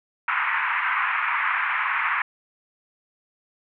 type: band-pass noise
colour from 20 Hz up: pink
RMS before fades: -24 dBFS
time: 0.28-2.22 s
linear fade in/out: 2 ms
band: 970 to 2400 Hz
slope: 48 dB/octave
effects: none